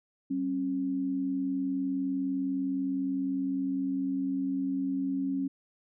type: tone pair together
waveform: sine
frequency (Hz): 192.6 / 272.4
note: G3 / C#4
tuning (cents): -30 / -30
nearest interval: tritone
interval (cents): 600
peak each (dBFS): -37 / -28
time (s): 0.3-5.48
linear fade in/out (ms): 10
effects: none